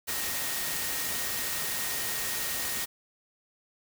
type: tone in noise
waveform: sine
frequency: 1864.7 Hz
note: A#6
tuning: in tune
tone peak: -41 dBFS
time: 0.07-2.86 s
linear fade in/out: 20 ms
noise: white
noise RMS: -32 dBFS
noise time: 0.07-2.86 s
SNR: -12 dB
effects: none